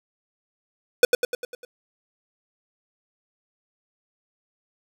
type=tone with echo; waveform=square; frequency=493.9 Hz; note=B4; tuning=in tune; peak=-10 dBFS; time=1.03-1.05 s; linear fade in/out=2 ms; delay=100 ms; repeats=6; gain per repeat=-5 dB; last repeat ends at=1.65 s; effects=none